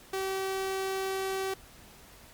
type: tone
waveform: sawtooth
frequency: 383.8 Hz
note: G4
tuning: 37 cents flat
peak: -26 dBFS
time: 0.13-1.54 s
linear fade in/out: 5 ms
effects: pink hiss -53 dBFS RMS until 2.33 s + MP3 96 kbps